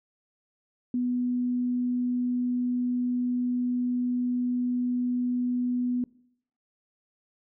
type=tone; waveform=sine; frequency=246.9 Hz; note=B3; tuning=in tune; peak=-24 dBFS; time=0.94-6.04 s; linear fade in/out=2 ms; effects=noise-tail reverb RT60 0.7 s tail -23 dB re dry